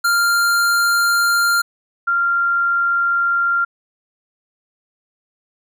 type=tone pair in turn; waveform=square / sine; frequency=1394 / 1387.3 Hz; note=F6 / F6; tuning=-4 / -12 cents; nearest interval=unison; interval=8 cents; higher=first; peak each=-14 dBFS; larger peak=neither; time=0.04-1.62 / 2.07-3.65 s; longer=neither; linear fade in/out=10 ms; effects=none